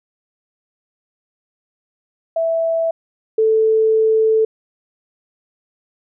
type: tone pair in turn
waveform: sine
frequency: 658 / 440.4 Hz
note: E5 / A4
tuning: -3 / +2 cents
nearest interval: perfect fifth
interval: 695 cents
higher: first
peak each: -15 / -11 dBFS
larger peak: second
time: 2.36-2.91 / 3.38-4.45 s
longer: second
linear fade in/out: 5 ms
effects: none